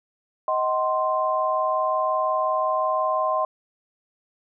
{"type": "chord", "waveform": "sine", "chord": "C diminished", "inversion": "first", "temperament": "just", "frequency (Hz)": [627.9, 753.5, 1046.5], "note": ["Eb5", "Gb5", "C6"], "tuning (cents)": [16, 31, 0], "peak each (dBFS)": [-24, -28, -23], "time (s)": [0.48, 3.45], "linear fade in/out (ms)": 2, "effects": []}